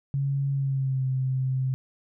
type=tone with pitch glide; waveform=sine; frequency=138.59 to 130.89 Hz; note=C#3 to C3; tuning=0 to +1 cents; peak=-23 dBFS; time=0.14-1.74 s; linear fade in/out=0 ms; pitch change=-99 cents; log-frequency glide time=0.52-1.05 s; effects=none